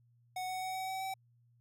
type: tone with pitch steps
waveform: square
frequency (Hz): 740 / 745.1 / 750.3 / 755.5 / 760.8 / 766.1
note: F#5 / F#5 / F#5 / F#5 / F#5 / G5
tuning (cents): 0 / +12 / +24 / +36 / +48 / -40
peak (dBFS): -37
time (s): 0.36-1.14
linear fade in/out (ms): 5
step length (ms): 130
effects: added 119 Hz sine -65 dBFS peak until 1.6 s